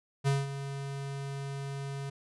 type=tone with ADSR envelope; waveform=square; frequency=138.59 Hz; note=C#3; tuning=in tune; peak=-24 dBFS; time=0.24-2.1 s; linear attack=33 ms; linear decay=190 ms; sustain=-12 dB; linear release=8 ms; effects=resampled to 24000 Hz